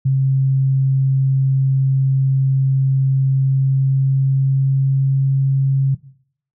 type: tone with pitch glide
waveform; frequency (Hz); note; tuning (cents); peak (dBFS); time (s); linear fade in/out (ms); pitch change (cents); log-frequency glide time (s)
sine; 134.2 to 135.6; C3 to C#3; +44 to -38; -12; 0.05-5.95; 10; +18; 3.28-5.28
effects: noise-tail reverb RT60 0.6 s tail -17 dB re dry